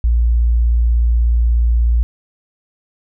sine tone, 58.27 Hz, A#1, in tune, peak -10 dBFS, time 0.04-2.03 s, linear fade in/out 0 ms, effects none

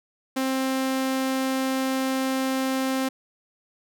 sawtooth tone, 263.9 Hz, C4, 15 cents sharp, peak -19 dBFS, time 0.36-3.09 s, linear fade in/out 10 ms, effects none

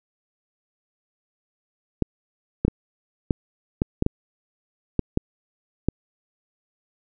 clicks, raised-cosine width 3 ms, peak -6 dBFS, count 10, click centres 2.023 / 2.65 / 2.681 / 3.308 / 3.819 / 4.024 / 4.064 / 4.993 / 5.174 / 5.886 s, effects none

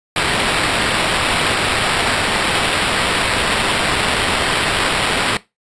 violet noise with sample-and-hold, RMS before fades -17 dBFS, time 0.16-5.37 s, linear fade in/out 2 ms, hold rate 6300 Hz, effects noise-tail reverb RT60 0.2 s tail -18 dB re dry + resampled to 22050 Hz

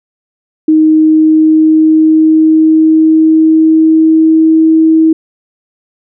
sine tone with pitch glide, 312.8 to 320.1 Hz, D#4 to D#4, +9 to +49 cents, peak -3 dBFS, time 0.68-5.13 s, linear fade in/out 5 ms, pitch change +40 cents, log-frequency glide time 0.86-4.7 s, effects none

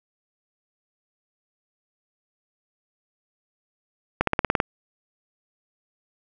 accelerating click train, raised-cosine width 0.5 ms, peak -4 dBFS, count 8, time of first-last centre 4.21-4.601 s, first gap 63 ms, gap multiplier 0.96, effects none

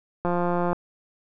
click train, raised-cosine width 1 ms, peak -12 dBFS, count 85, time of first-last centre 0.25-0.73 s, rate 175 Hz, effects none

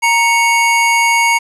square tone pair together, 934 / 2216 Hz, A#5 / C#7, +3 / -1 cents, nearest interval octave + minor third, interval 1496 cents, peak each -13 dBFS, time 0.02-1.39 s, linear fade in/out 20 ms, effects resampled to 24000 Hz + 7-bit

